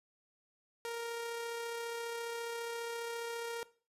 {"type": "tone with amplitude modulation", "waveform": "sawtooth", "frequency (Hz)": 466.2, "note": "A#4", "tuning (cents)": 0, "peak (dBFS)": -33, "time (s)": [0.85, 3.63], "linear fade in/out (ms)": 0, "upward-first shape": "sine", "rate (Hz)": 34.7, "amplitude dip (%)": 25, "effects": ["noise-tail reverb RT60 0.4 s tail -19 dB re dry", "resampled to 32000 Hz"]}